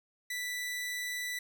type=tone; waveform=sawtooth; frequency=1975.5 Hz; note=B6; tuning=in tune; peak=-31 dBFS; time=0.3-1.39 s; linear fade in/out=5 ms; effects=none